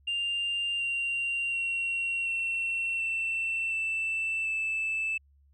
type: tone with pitch steps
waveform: sine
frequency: 2794 / 2767 / 2740 / 2713 / 2686 / 2660 / 2634 Hz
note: F7 / F7 / F7 / E7 / E7 / E7 / E7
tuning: 0 / -17 / -34 / +49 / +32 / +15 / -2 cents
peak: -26 dBFS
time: 0.07-5.18 s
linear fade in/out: 10 ms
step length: 730 ms
effects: tanh soft clip ceiling -25 dBFS + added 70 Hz sine -59 dBFS peak until 5.53 s